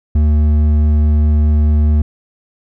triangle tone with hard clipping, 75.4 Hz, D2, 46 cents sharp, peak -10 dBFS, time 0.15-2.02 s, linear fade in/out 5 ms, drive 10 dB, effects none

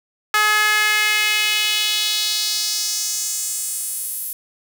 sawtooth tone with high-pass filter sweep, 424.1 Hz, G#4, 36 cents sharp, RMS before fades -20 dBFS, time 0.34-4.33 s, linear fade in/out 2 ms, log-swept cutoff 1400 to 12000 Hz, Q 2.3, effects none

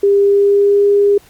sine tone with pitch glide, 400.6 to 405.3 Hz, G4 to G#4, +38 to -42 cents, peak -7 dBFS, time 0.03-1.18 s, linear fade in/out 5 ms, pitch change +20 cents, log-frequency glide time 0.22-0.86 s, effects pink hiss -46 dBFS RMS until 1.29 s + MP3 96 kbps

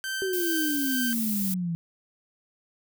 sawtooth tone with tremolo, 1554 Hz, G6, 16 cents flat, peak -25 dBFS, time 0.04-1.13 s, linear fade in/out 0 ms, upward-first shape sine, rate 2.3 Hz, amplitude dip 55%
sine exponential sweep, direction down, 389.8 to 164.81 Hz, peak -26 dBFS, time 0.22-1.75 s, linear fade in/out 0 ms
violet noise, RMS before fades -31 dBFS, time 0.33-1.54 s, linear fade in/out 2 ms
effects none

